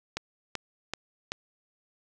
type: click train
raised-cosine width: 0.2 ms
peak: -14 dBFS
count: 4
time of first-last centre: 0.17-1.319 s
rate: 2.61 Hz
effects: none